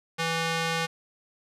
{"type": "tone with band-pass filter", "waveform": "square", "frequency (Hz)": 164.81, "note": "E3", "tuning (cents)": 0, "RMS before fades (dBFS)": -28, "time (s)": [0.18, 0.87], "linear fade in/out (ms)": 20, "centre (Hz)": 2600, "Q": 0.56, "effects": ["resampled to 32000 Hz", "9-bit"]}